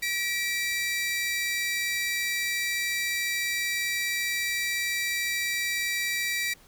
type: tone pair together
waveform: sawtooth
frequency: 1928.5 / 2329 Hz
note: B6 / D7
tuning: -42 / -15 cents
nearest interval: minor third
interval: 327 cents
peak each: -26 dBFS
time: 0.02-6.54 s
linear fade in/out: 10 ms
effects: pink hiss -56 dBFS RMS until 6.67 s